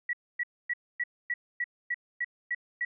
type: tone bursts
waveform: sine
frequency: 1934 Hz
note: B6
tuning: 37 cents flat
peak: -27 dBFS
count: 10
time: 0.09-2.85 s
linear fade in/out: 5 ms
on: 42 ms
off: 260 ms
effects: none